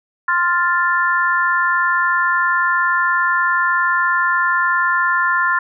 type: chord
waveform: sine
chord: F major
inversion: second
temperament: equal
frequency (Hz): 1046.5 / 1396.9 / 1760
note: C6 / F6 / A6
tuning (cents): 0 / 0 / 0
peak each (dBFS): -18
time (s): 0.28-5.59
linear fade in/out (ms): 5
effects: none